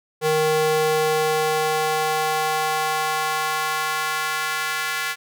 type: tone with high-pass filter sweep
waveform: square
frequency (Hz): 155.56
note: D#3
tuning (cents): 0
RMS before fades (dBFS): -22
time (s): 0.21-5.16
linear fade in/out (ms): 50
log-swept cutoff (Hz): 390 to 1600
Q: 1.7
effects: none